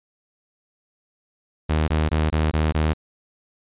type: tone bursts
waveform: sawtooth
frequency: 77.78 Hz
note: D#2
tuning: in tune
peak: -14 dBFS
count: 6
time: 1.69-2.935 s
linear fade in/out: 10 ms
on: 190 ms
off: 21 ms
effects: resampled to 8000 Hz